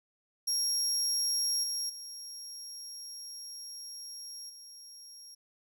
30% pulse tone with level steps, 5588 Hz, F8, in tune, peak -24 / -28 / -38 / -44 dBFS, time 0.47-5.35 s, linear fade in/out 10 ms, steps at 1.63 / 1.89 / 4.49 s, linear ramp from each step 10 ms, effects none

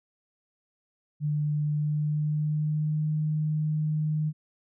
sine tone with pitch glide, 149.2 to 153.57 Hz, D3 to D#3, +28 to -22 cents, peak -24 dBFS, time 1.2-4.33 s, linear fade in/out 50 ms, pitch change +50 cents, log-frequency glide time 1.66-3.11 s, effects none

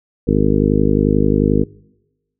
harmonic tone, 51.3 Hz, G#1, 21 cents flat, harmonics 1 / 2 / 3 / 4 / 5 / 6 / 7 / 8 / 9, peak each -20 / -22 / -19 / -19 / -18 / -21 / -24 / -22 / -21 dBFS, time 0.27-1.64 s, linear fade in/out 10 ms, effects noise-tail reverb RT60 1.0 s tail -24 dB re dry

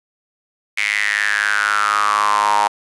sawtooth tone with high-pass filter sweep, 104 Hz, G#2, 3 cents sharp, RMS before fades -17 dBFS, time 0.77-2.68 s, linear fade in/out 10 ms, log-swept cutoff 2200 to 880 Hz, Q 8, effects resampled to 24000 Hz

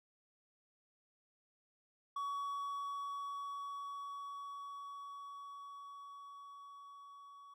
triangle tone with level ramp, 1127 Hz, C#6, 28 cents sharp, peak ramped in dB -35 to -52 dBFS, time 2.16-7.54 s, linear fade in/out 5 ms, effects none

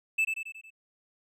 triangle tone with echo, 2631 Hz, E7, 4 cents flat, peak -21 dBFS, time 0.18-0.25 s, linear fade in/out 10 ms, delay 91 ms, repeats 5, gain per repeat -5 dB, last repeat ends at 0.705 s, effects none

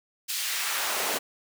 pink noise with high-pass filter sweep, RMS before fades -29 dBFS, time 0.28-1.19 s, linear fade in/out 20 ms, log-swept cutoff 3600 to 390 Hz, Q 0.88, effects none

